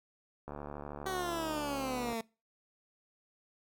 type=click train; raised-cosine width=1 ms; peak=-28 dBFS; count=121; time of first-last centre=0.48-2.128 s; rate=72.8 Hz
type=exponential sweep; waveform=15% pulse; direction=down; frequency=385.1 to 223.1 Hz; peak=-28 dBFS; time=1.06-2.21 s; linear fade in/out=2 ms
effects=noise-tail reverb RT60 0.3 s tail -23 dB re dry